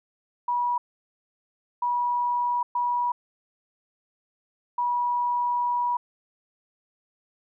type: tone bursts at uneven times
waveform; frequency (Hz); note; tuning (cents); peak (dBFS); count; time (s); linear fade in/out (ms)
sine; 970; B5; -31; -22; 4; 0.48-0.78 / 1.82-2.63 / 2.75-3.12 / 4.78-5.97; 5
effects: none